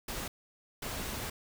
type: noise bursts at uneven times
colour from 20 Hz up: pink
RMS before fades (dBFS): -38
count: 2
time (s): 0.08-0.28 / 0.82-1.3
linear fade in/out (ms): 5
effects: none